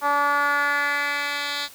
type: tone with band-pass filter sweep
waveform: 10% pulse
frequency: 287.7 Hz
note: D4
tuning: 36 cents flat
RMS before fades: -23 dBFS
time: 0.01-1.69 s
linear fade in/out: 50 ms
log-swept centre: 980 to 3600 Hz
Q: 2.3
effects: white hiss -46 dBFS RMS until 1.74 s